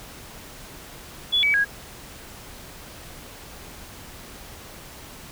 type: tone with pitch steps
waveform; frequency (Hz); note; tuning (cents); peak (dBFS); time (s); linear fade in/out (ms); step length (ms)
sine; 3418 / 2282 / 1646; G#7 / C#7 / G#6; +49 / +50 / -16; -17; 1.32-1.65; 20; 110
effects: pink hiss -42 dBFS RMS until 5.31 s